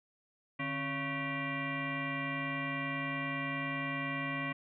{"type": "tone with frequency modulation", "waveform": "sine", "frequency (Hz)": 1108.7, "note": "C#6", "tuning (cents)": 0, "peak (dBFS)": -33, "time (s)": [0.59, 4.53], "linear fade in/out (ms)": 10, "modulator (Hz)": 419, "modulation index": 3.4, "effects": []}